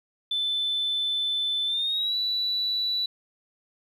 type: tone with pitch glide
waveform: sine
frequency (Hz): 3520 to 3951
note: A7 to B7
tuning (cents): 0 to 0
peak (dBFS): -23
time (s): 0.31-3.06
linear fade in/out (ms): 5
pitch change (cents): +200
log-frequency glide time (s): 1.66-2.16
effects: tanh soft clip ceiling -19 dBFS + 10-bit